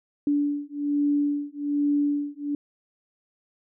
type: beating tone pair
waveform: sine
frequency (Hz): 288.9 / 290.1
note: D4 / D4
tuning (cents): -28 / -21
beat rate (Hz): 1.2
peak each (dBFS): -25 / -25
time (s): 0.27-2.55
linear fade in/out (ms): 2
effects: none